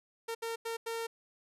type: tone bursts at uneven times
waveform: sawtooth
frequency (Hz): 457.5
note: A#4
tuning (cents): -32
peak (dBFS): -31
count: 4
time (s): 0.28-0.35 / 0.42-0.56 / 0.65-0.77 / 0.86-1.07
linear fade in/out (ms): 10
effects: resampled to 32000 Hz